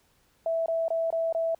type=tone bursts; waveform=sine; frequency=658 Hz; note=E5; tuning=3 cents flat; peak=-24 dBFS; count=5; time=0.46-1.548 s; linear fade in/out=2 ms; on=200 ms; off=22 ms; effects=pink hiss -66 dBFS RMS until 1.59 s